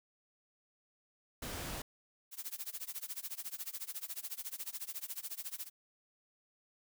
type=noise; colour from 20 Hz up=pink; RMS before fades=-42 dBFS; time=1.42-1.82 s; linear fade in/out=5 ms
type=noise with tremolo; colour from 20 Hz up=blue; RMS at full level=-40 dBFS; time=2.31-5.7 s; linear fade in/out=50 ms; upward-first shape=sine; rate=14 Hz; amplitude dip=95%
effects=none

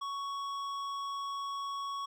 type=tone with hard clipping; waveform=triangle; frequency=1114 Hz; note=C#6; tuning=8 cents sharp; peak=-37 dBFS; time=0.01-2.06 s; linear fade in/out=10 ms; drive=14 dB; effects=none

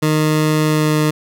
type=tone with pitch glide; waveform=20% pulse; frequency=154.4 to 152.98 Hz; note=D#3 to D#3; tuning=-13 to -29 cents; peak=-8 dBFS; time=0.02-1.11 s; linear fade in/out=10 ms; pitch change=-16 cents; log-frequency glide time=0.64-0.99 s; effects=none

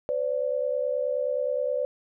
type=tone pair together; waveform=sine; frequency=509 / 578.5 Hz; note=C5 / D5; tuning=-48 / -26 cents; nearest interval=major second; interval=222 cents; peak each=-27 dBFS; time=0.09-1.85 s; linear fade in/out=0 ms; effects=none

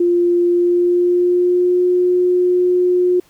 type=tone with pitch glide; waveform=sine; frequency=349.2 to 359.8 Hz; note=F4 to F#4; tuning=0 to -48 cents; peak=-11 dBFS; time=0-3.2 s; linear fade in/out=5 ms; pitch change=+52 cents; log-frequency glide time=0.45-1.87 s; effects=pink hiss -53 dBFS RMS until 3.29 s

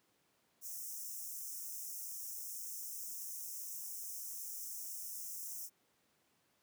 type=high-pass noise; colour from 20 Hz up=white; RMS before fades=-45 dBFS; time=0.61-5.7 s; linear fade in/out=50 ms; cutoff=5400 Hz; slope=96 dB/octave; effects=pink hiss -75 dBFS RMS until 6.62 s + high-pass 150 Hz 12 dB/octave

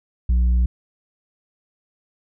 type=tone with tanh clipping; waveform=sine; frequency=60.4 Hz; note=B1; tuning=38 cents flat; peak=-15 dBFS; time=0.29-0.66 s; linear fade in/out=5 ms; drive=4 dB; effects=none

